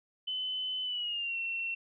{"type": "tone with pitch glide", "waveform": "sine", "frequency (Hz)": [3029, 2714], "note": ["F#7", "E7"], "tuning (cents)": [40, 50], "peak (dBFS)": -32, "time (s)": [0.27, 1.75], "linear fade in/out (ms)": 10, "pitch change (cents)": -190, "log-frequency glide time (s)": [0.83, 1.37], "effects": []}